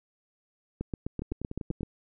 two click trains, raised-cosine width 3 ms, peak -19 / -22 dBFS, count 9 / 7, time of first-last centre 0.81-1.832 / 1.22-1.808 s, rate 7.83 / 10.2 Hz, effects none

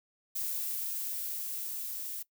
violet noise with level ramp, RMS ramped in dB -34 to -39 dBFS, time 0.35-2.23 s, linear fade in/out 10 ms, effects noise-tail reverb RT60 0.1 s tail -20 dB re dry

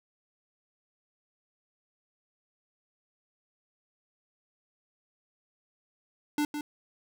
square tone with echo, 295.8 Hz, D4, 13 cents sharp, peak -26 dBFS, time 6.38-6.45 s, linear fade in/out 2 ms, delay 160 ms, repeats 1, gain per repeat -7 dB, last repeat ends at 6.61 s, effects none

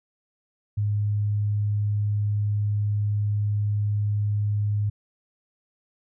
sine tone, 103.83 Hz, G#2, in tune, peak -21 dBFS, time 0.77-4.9 s, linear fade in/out 10 ms, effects none

